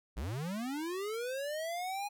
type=linear sweep; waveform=square; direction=up; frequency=49.01 to 830.6 Hz; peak=-36 dBFS; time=0.16-2.09 s; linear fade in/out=20 ms; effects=none